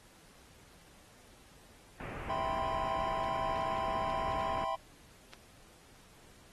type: low-pass noise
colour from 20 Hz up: pink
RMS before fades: -43 dBFS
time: 2-4.64 s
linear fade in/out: 2 ms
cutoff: 2700 Hz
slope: 48 dB/octave
type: chord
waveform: triangle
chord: C major seventh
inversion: first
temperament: equal with one note detuned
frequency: 656.6 / 784 / 987.8 / 1046.5 Hz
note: E5 / G5 / B5 / C6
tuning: -7 / 0 / 0 / 0 cents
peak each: -36 dBFS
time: 2.29-4.76 s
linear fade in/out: 10 ms
type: clicks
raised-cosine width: 0.2 ms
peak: -29 dBFS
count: 8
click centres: 3.243 / 3.56 / 3.621 / 3.768 / 4.102 / 4.32 / 4.41 / 5.335 s
effects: pink hiss -60 dBFS RMS until 6.52 s + AAC 32 kbps